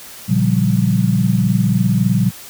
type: chord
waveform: sine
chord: G half-diminished seventh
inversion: first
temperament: just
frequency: 117.6 / 141.12 / 176.4 / 196 Hz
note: Bb2 / Db3 / F3 / G3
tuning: +16 / +31 / +18 / 0 cents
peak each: -17 / -20 / -17 / -17 dBFS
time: 0.28-2.31 s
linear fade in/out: 20 ms
effects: white hiss -36 dBFS RMS until 2.49 s